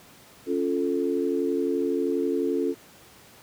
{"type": "chord", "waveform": "sine", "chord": "Db augmented", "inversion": "none", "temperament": "equal", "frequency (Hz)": [277.2, 349.2, 440], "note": ["Db4", "F4", "A4"], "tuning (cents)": [0, 0, 0], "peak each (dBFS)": -27, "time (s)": [0.46, 2.75], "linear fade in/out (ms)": 50, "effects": ["pink hiss -51 dBFS RMS until 3.42 s", "high-pass 100 Hz 12 dB/octave"]}